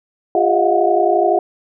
sine tone cluster, 351.1 / 404.6 / 635 / 704 / 736 Hz, F4 / G#4 / D#5 / F5 / F#5, +9 / -45 / +35 / +14 / -9 cents, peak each -18 dBFS, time 0.35-1.39 s, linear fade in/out 2 ms, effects none

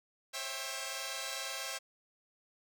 5% pulse tone cluster, 532 / 554 / 659 / 791 Hz, C5 / C#5 / E5 / G5, +29 / -1 / -1 / +15 cents, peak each -31 / -35 / -31 / -32 dBFS, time 0.33-1.79 s, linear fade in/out 20 ms, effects none

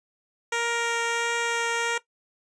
10% pulse tone with vibrato, 467.1 Hz, A#4, 3 cents sharp, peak -16 dBFS, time 0.52-1.98 s, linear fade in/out 5 ms, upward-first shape triangle, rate 1.5 Hz, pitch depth 8 cents each way, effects noise-tail reverb RT60 0.1 s tail -17 dB re dry + resampled to 22050 Hz

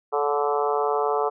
harmonic tone with a mistuned harmonic, 145.4 Hz, D3, 17 cents flat, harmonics 3 / 4 / 5 / 6 / 7 / 8 / 9, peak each -24 / -31 / -27 / -29 / -31 / -30 / -33 dBFS, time 0.12-1.3 s, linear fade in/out 20 ms, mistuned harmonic 4, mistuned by -19 cents, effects none

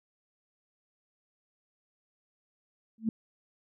sine tone with exponential growth, 222.5 Hz, A3, 20 cents sharp, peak -21 dBFS, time 2.98-3.09 s, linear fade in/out 2 ms, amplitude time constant 23 ms, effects none

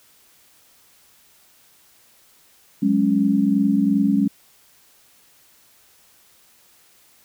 sine chord, F# suspended second, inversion none, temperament equal, 185 / 207.7 / 277.2 Hz, F#3 / G#3 / C#4, 0 / 0 / 0 cents, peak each -23 / -18 / -19 dBFS, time 2.82-4.28 s, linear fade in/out 10 ms, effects white hiss -55 dBFS RMS until 7.24 s

